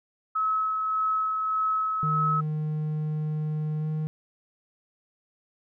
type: tone with tremolo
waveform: sine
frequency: 1289 Hz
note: E6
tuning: 39 cents flat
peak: -22 dBFS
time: 0.35-2.41 s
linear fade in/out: 10 ms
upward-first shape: sine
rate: 1.7 Hz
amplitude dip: 30%
type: tone with pitch glide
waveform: triangle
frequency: 153.4 to 155.09 Hz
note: D#3 to D#3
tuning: -24 to -5 cents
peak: -24 dBFS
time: 2.03-4.07 s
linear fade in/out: 0 ms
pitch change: +19 cents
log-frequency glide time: 3.79-3.86 s
effects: none